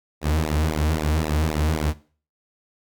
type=tone with flanger; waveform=sawtooth; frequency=77 Hz; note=D#2; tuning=17 cents flat; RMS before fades=-22 dBFS; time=0.21-1.94 s; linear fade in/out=50 ms; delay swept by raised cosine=0.63 to 5.73 ms; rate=3.8 Hz; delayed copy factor=-0.95; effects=noise-tail reverb RT60 0.4 s tail -18 dB re dry